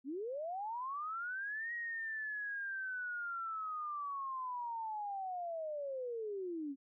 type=linear two-way sweep; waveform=sine; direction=up then down; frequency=246.9 to 1901 to 265.5 Hz; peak=-38 dBFS; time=0.04-6.76 s; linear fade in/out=50 ms; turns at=1.73 s; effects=none